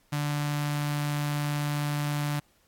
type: tone with notch filter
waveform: sawtooth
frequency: 146.83 Hz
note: D3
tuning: in tune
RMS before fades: -29 dBFS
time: 0.12-2.4 s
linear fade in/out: 10 ms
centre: 420 Hz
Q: 1.1
effects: pink hiss -66 dBFS RMS until 2.67 s + AAC 64 kbps